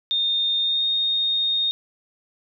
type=tone with pitch glide; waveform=sine; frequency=3650 to 3695 Hz; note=A#7 to A#7; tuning=-37 to -16 cents; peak=-19 dBFS; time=0.11-1.71 s; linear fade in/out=0 ms; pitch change=+21 cents; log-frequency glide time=0.6-0.85 s; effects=none